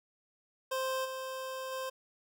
25% pulse tone with level steps, 523.3 Hz, C5, in tune, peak -28 / -34 / -32 dBFS, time 0.71-1.9 s, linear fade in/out 10 ms, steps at 1.04 / 1.71 s, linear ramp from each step 20 ms, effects none

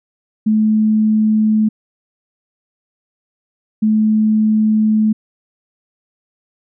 sine tone pair in turn, 216.1 / 216.1 Hz, A3 / A3, -31 / -31 cents, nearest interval unison, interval 0 cents, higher neither, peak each -10 dBFS, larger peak neither, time 0.46-1.69 / 3.82-5.13 s, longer second, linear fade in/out 10 ms, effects none

